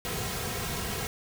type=noise with comb filter; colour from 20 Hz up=pink; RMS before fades=-33 dBFS; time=0.05-1.07 s; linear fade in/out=0 ms; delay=3.4 ms; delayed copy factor=-0.75; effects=none